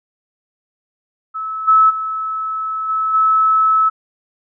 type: tone with level steps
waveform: sine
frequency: 1300 Hz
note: E6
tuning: 24 cents flat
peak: -21 / -7 / -19 / -15 / -10 dBFS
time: 1.34-3.9 s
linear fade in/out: 20 ms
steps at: 1.67 / 1.89 / 2.88 / 3.13 s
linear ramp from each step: 20 ms
effects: none